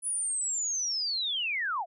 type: linear sweep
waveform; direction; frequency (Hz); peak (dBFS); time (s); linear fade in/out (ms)
sine; down; 10050 to 622.3; -28; 0.02-1.86; 50
effects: none